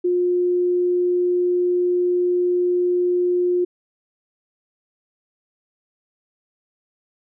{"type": "tone", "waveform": "sine", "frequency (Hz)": 356.5, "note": "F4", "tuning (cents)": 36, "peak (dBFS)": -16, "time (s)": [0.04, 3.65], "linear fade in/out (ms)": 10, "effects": []}